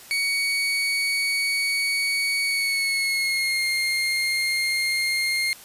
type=tone with pitch glide; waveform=30% pulse; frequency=2240 to 2125 Hz; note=C#7 to C7; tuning=+18 to +26 cents; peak=-19 dBFS; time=0.11-5.53 s; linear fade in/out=0 ms; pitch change=-92 cents; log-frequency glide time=2.45-3.66 s; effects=white hiss -45 dBFS RMS until 5.64 s + resampled to 32000 Hz